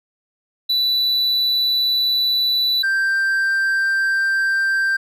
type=tone pair in turn; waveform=triangle; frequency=3967 / 1574.3 Hz; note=B7 / G6; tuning=+7 / +7 cents; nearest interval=octave + major third; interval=1600 cents; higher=first; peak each=-14 dBFS; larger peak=neither; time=0.69-2.83 / 2.83-4.97 s; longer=neither; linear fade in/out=10 ms; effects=none